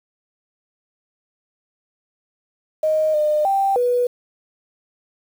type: tone with pitch steps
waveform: sine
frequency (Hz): 623 / 604 / 784 / 489.9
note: D#5 / D5 / G5 / B4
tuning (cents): +2 / +48 / 0 / -14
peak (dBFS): -15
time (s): 2.83-4.07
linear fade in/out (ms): 5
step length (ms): 310
effects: 7-bit